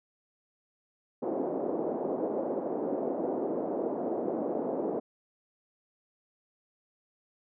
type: band-pass noise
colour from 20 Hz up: pink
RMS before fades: -32 dBFS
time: 1.22-5 s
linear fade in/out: 10 ms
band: 270 to 660 Hz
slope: 24 dB/octave
effects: none